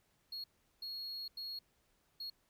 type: tone bursts at uneven times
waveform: triangle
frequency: 4310 Hz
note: C#8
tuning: 49 cents flat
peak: -40 dBFS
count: 4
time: 0.32-0.44 / 0.82-1.28 / 1.37-1.59 / 2.2-2.3 s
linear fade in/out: 5 ms
effects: pink hiss -75 dBFS RMS until 2.49 s